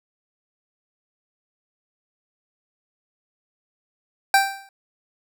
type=tone with exponential decay; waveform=25% pulse; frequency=784 Hz; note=G5; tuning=in tune; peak=-7 dBFS; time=4.34-4.69 s; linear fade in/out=2 ms; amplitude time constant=76 ms; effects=none